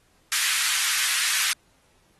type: high-pass noise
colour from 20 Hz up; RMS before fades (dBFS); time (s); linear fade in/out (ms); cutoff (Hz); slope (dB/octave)
pink; -24; 0.32-1.53; 0; 1500; 24
effects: pink hiss -63 dBFS RMS until 2.19 s + AAC 32 kbps